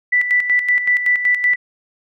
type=tone with tremolo; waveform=sine; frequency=1975.5 Hz; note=B6; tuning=in tune; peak=-11 dBFS; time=0.12-1.56 s; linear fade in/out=10 ms; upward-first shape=square; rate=5.3 Hz; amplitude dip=60%; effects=none